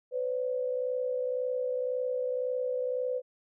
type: tone pair together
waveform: sine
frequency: 505.1 / 567 Hz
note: B4 / C#5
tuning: +39 / +39 cents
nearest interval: major second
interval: 200 cents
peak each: -29 / -36 dBFS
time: 0.11-3.22 s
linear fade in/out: 50 ms
effects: none